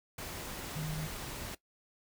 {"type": "tone in noise", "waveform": "sine", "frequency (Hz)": 155.2, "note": "D#3", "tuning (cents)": -4, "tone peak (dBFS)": -35, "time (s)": [0.76, 1.07], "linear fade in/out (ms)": 5, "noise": "pink", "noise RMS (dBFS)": -42, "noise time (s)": [0.18, 1.55], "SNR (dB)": 4, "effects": ["noise-tail reverb RT60 0.1 s tail -18 dB re dry"]}